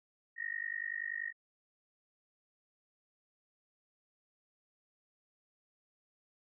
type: tone with amplitude modulation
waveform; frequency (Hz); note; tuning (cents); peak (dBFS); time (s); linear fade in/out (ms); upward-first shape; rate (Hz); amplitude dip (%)
sine; 1864.7; A#6; 0; -32; 0.36-1.33; 50; sine; 50.3; 100
effects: none